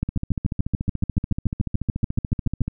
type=two click trains; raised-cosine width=5 ms; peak=-9 / -13 dBFS; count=19 / 37; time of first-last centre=0.03-2.616 / 0.09-2.68 s; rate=6.96 / 13.9 Hz; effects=none